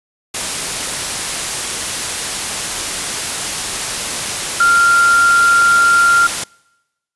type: tone in noise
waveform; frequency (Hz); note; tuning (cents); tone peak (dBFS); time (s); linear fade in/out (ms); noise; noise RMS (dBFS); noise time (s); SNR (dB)
sine; 1388; F6; -11; -8; 4.6-6.27; 5; white; -20; 0.34-6.44; +9
effects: noise-tail reverb RT60 1.0 s tail -26 dB re dry + resampled to 24000 Hz